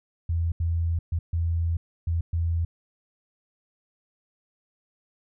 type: tone bursts at uneven times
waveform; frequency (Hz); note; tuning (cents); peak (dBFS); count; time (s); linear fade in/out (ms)
sine; 83.7; E2; +27; -22; 6; 0.29-0.52 / 0.6-0.99 / 1.12-1.19 / 1.33-1.77 / 2.07-2.21 / 2.33-2.65; 5
effects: none